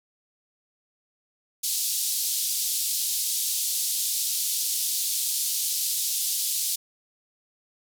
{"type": "band-pass noise", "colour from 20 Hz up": "white", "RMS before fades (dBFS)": -27, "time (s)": [1.63, 6.76], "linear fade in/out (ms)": 10, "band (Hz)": [3700, 14000], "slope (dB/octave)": 24, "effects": []}